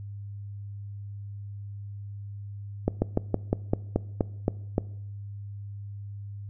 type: slowing click train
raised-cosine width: 2 ms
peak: -9 dBFS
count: 10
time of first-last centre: 2.88-4.781 s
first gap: 140 ms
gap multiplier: 1.1
effects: noise-tail reverb RT60 0.8 s tail -21 dB re dry + added 101 Hz sine -36 dBFS peak until 6.49 s